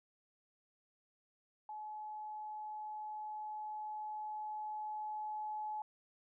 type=tone with level ramp; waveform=sine; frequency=853 Hz; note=G#5; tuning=46 cents sharp; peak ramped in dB=-43 to -38 dBFS; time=1.69-5.82 s; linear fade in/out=2 ms; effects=none